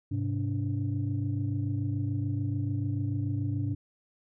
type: tone cluster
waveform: sine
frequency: 102.8 / 129.7 / 288.9 Hz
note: G#2 / C3 / D4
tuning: -17 / -15 / -28 cents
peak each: -29 / -32 / -34 dBFS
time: 0.11-3.75 s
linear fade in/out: 10 ms
effects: tanh soft clip ceiling -20 dBFS